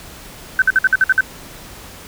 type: tone bursts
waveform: sine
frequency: 1531 Hz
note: G6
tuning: 41 cents flat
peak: -8 dBFS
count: 8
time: 0.59-1.208 s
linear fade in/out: 2 ms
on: 30 ms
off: 54 ms
effects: pink hiss -37 dBFS RMS until 2.07 s